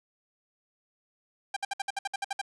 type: tone bursts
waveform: sawtooth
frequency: 793 Hz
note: G5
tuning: 20 cents sharp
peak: -25 dBFS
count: 11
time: 1.54-2.415 s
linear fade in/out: 5 ms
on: 25 ms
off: 60 ms
effects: resampled to 22050 Hz + 9-bit